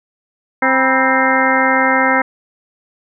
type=harmonic tone with a mistuned harmonic; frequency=263 Hz; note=C4; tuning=9 cents sharp; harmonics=1 / 2 / 3 / 4 / 5 / 6 / 7 / 8; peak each=-19 / -19 / -19 / -19 / -19 / -19 / -19 / -19 dBFS; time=0.62-2.22 s; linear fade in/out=5 ms; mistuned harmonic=4; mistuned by=-130 cents; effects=none